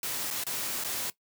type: noise with dropouts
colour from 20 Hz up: white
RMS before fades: -33 dBFS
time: 0.03-1.1 s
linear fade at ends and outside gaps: 2 ms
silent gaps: 0.304-0.309 / 0.438-0.466 / 0.839-0.846 s
effects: noise-tail reverb RT60 0.1 s tail -18 dB re dry + high-pass 100 Hz 12 dB/octave